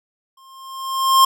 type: tone with exponential growth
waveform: square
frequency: 1063 Hz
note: C6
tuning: 27 cents sharp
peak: -8 dBFS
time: 0.37-1.25 s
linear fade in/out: 5 ms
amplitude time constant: 190 ms
effects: none